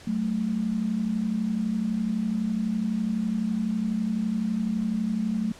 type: tone pair together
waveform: sine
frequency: 189.15 / 221.1 Hz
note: F#3 / A3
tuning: +38 / +9 cents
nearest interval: minor third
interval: 271 cents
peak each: -29 / -25 dBFS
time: 0.07-5.52 s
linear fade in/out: 5 ms
effects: pink hiss -48 dBFS RMS until 5.59 s + low-pass 8000 Hz 12 dB/octave